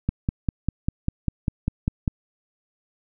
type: click train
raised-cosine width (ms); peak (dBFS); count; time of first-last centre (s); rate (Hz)
5; -9; 11; 0.09-2.078; 5.03
effects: none